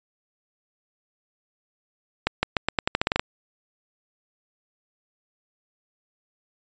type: accelerating click train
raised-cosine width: 0.3 ms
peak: -4 dBFS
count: 12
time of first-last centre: 2.27-3.195 s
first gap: 160 ms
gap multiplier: 0.86
effects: resampled to 16000 Hz